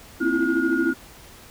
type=tone cluster; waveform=sine; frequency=233.8 / 263.9 / 326.2 / 339.4 / 1433 Hz; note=A#3 / C4 / E4 / F4 / F6; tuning=+5 / +15 / -18 / -49 / +44 cents; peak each=-31 / -24 / -23 / -24 / -25 dBFS; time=0.2-0.94 s; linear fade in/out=20 ms; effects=tanh soft clip ceiling -9 dBFS + pink hiss -46 dBFS RMS until 1.5 s